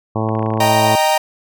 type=harmonic tone; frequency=110 Hz; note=A2; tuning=in tune; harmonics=1 / 2 / 3 / 4 / 5 / 6 / 7 / 8 / 9 / 10; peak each=-20 / -23 / -25 / -26 / -27 / -28 / -28 / -29 / -30 / -30 dBFS; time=0.15-0.96 s; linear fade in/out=10 ms
type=clicks; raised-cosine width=0.5 ms; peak=-18 dBFS; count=12; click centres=0.29 / 0.352 / 0.393 / 0.427 / 0.462 / 0.504 / 0.538 / 0.574 / 0.612 / 0.643 / 0.677 / 0.715 s
type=chord; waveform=45% pulse; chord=Eb major; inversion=none; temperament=equal with one note detuned; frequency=619 / 784 / 932.3 Hz; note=Eb5 / G5 / Bb5; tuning=-9 / 0 / 0 cents; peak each=-17 dBFS; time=0.6-1.18 s; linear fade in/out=5 ms
effects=none